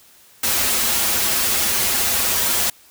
white noise with comb filter, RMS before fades -19 dBFS, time 0.43-2.7 s, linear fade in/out 5 ms, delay 6.7 ms, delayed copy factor -0.8, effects white hiss -50 dBFS RMS until 2.9 s

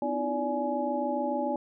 sine tone cluster, 254.4 / 307.6 / 334.5 / 579 / 840 Hz, C4 / D#4 / E4 / D5 / G#5, -48 / -20 / +25 / -25 / +19 cents, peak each -33 / -36 / -37 / -31 / -32 dBFS, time 0.02-1.56 s, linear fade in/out 2 ms, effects none

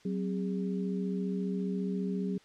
sine tone cluster, 187.7 / 262.4 / 408.1 Hz, F#3 / C4 / G#4, +25 / +5 / -30 cents, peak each -31 / -39 / -38 dBFS, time 0.05-2.38 s, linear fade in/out 5 ms, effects white hiss -60 dBFS RMS until 2.44 s + low-pass 5000 Hz 12 dB/octave

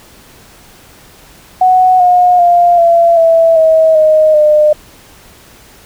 sine tone with pitch steps, 740 / 718.9 / 698.5 / 678.6 / 659.3 / 640.5 / 622.3 / 604.5 Hz, F#5 / F5 / F5 / F5 / E5 / E5 / D#5 / D5, 0 / +50 / 0 / -50 / 0 / -50 / 0 / +50 cents, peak -4 dBFS, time 1.61-4.73 s, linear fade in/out 5 ms, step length 390 ms, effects pink hiss -40 dBFS RMS until 5.85 s

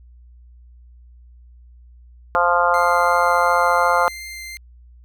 harmonic tone, 174.61 Hz, F3, in tune, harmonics 3 / 4 / 5 / 6 / 7 / 8, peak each -21 / -21 / -21 / -21 / -21 / -21 dBFS, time 2.35-4.08 s, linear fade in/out 0 ms
sawtooth tone with vibrato, 2093 Hz, C7, in tune, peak -28 dBFS, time 2.74-4.57 s, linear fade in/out 0 ms, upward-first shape triangle, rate 2.8 Hz, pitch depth 8 cents each way
effects added 60 Hz sine -43 dBFS peak until 5.04 s

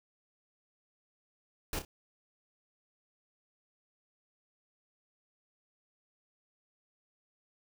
pink noise with echo, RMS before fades -35 dBFS, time 1.73-1.79 s, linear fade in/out 2 ms, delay 30 ms, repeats 2, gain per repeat -9 dB, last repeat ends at 1.85 s, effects none

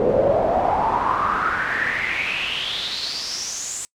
brown noise with band-pass filter sweep, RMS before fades -22 dBFS, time 0-3.85 s, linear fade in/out 0 ms, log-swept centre 470 to 7800 Hz, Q 6.7, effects noise-tail reverb RT60 0.1 s tail -24 dB re dry

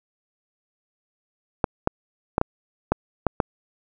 clicks, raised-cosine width 1 ms, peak -4 dBFS, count 7, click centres 1.642 / 1.874 / 2.381 / 2.414 / 2.92 / 3.267 / 3.402 s, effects none

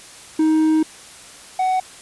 triangle tone pair in turn, 314.1 / 747.1 Hz, D#4 / F#5, +16 / +17 cents, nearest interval octave + minor third, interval 1501 cents, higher second, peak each -11 / -14 dBFS, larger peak first, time 0.39-0.83 / 1.59-1.8 s, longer first, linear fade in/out 5 ms, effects white hiss -41 dBFS RMS until 2.01 s + resampled to 24000 Hz

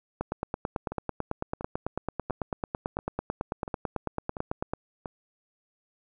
two click trains, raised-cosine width 1 ms, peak -21 / -15 dBFS, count 7 / 42, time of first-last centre 0.92-5.058 / 0.21-4.735 s, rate 1.45 / 9.06 Hz, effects none

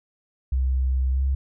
sine tone with pitch glide, 64.9 to 67.23 Hz, C2 to C2, -13 to +48 cents, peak -19 dBFS, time 0.52-1.35 s, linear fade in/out 5 ms, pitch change +61 cents, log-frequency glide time 1.11-1.23 s, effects none

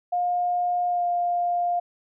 sine tone with pitch glide, 711 to 702.4 Hz, F5 to F5, +31 to +10 cents, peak -21 dBFS, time 0.12-1.8 s, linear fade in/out 10 ms, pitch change -21 cents, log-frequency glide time 0.88-1.05 s, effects none

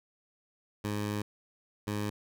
15% pulse tone pair in turn, 104.1 / 104.1 Hz, G#2 / G#2, +5 / +5 cents, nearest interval unison, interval 0 cents, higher neither, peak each -25 / -25 dBFS, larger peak neither, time 0.84-1.22 / 1.87-2.1 s, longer first, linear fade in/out 5 ms, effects none

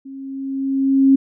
sine tone with level ramp, 270.4 Hz, C#4, 43 cents flat, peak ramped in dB -32 to -7 dBFS, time 0.05-1.16 s, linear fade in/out 10 ms, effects none

